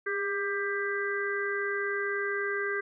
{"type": "harmonic tone with a mistuned harmonic", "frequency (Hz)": 396.5, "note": "G4", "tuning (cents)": 20, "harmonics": [1, 3, 4, 5], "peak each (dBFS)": [-32, -38, -32, -36], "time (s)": [0.06, 2.81], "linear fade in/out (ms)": 10, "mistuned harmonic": 1, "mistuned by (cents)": 35, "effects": []}